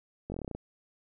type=slowing click train; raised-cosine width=2 ms; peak=-24 dBFS; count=10; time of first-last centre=0.3-0.55 s; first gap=20 ms; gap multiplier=1.08; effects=none